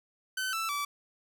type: tone with pitch steps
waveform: sawtooth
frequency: 1523 / 1325.8 / 1154.2 Hz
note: F#6 / E6 / D6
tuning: +50 / +10 / -30 cents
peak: -27 dBFS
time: 0.37-0.85 s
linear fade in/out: 5 ms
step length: 160 ms
effects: none